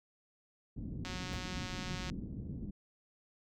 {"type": "low-pass noise", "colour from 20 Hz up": "white", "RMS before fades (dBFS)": -42, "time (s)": [0.76, 2.71], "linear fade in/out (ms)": 10, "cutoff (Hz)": 250, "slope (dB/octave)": 24}
{"type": "click train", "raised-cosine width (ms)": 0.2, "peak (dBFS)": -26, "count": 193, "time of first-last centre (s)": [1.05, 2.099], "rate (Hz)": 183}
{"type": "noise with exponential decay", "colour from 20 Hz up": "brown", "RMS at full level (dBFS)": -38, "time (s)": [1.33, 1.48], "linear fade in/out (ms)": 0, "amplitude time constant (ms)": 32}
{"effects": []}